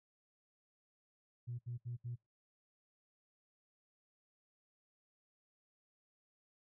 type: tone bursts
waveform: sine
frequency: 120.6 Hz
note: B2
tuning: 41 cents flat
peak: -39 dBFS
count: 4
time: 1.47-2.16 s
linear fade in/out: 20 ms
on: 120 ms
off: 70 ms
effects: noise-tail reverb RT60 0.2 s tail -25 dB re dry + tanh soft clip ceiling -35 dBFS